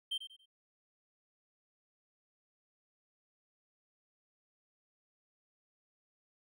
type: tone with echo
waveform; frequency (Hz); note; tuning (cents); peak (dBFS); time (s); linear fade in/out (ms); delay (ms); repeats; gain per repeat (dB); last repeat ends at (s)
triangle; 3136; G7; 0; -32; 0.11-0.18; 10; 93; 3; -10; 0.459
effects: none